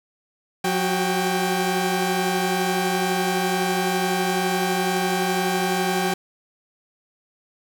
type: tone cluster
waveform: sawtooth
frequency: 181.5 / 374.9 / 792 Hz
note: F#3 / F#4 / G5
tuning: -33 / +23 / +18 cents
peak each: -21 dBFS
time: 0.64-6.14 s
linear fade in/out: 5 ms
effects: none